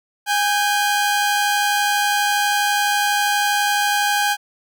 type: tone pair together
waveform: sawtooth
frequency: 821.1 / 1550 Hz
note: G#5 / G6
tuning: -20 / -20 cents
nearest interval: major seventh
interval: 1100 cents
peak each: -14 / -18 dBFS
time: 0.26-4.37 s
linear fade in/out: 50 ms
effects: none